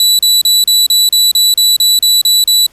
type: tone bursts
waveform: sawtooth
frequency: 3951 Hz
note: B7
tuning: in tune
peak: -3 dBFS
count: 12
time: 0-2.665 s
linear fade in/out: 2 ms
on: 190 ms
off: 35 ms
effects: pink hiss -48 dBFS RMS until 2.72 s + resampled to 32000 Hz